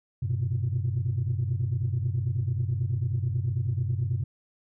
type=tone cluster; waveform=sine; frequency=96.2 / 120.1 / 129.3 Hz; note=G2 / B2 / C3; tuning=-32 / -48 / -20 cents; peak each=-28 dBFS; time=0.22-4.24 s; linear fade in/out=10 ms; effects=tanh soft clip ceiling -19 dBFS